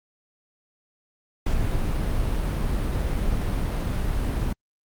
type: noise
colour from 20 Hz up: brown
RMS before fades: -24 dBFS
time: 1.46-4.53 s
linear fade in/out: 5 ms
effects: Opus 48 kbps